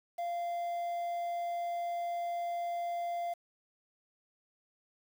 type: tone with quantisation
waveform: triangle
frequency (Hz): 692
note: F5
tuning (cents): -16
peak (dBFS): -31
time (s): 0.18-3.34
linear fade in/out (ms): 10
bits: 9
effects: none